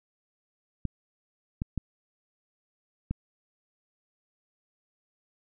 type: clicks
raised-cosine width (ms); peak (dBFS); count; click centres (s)
5; -17; 4; 0.853 / 1.619 / 1.777 / 3.11
effects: none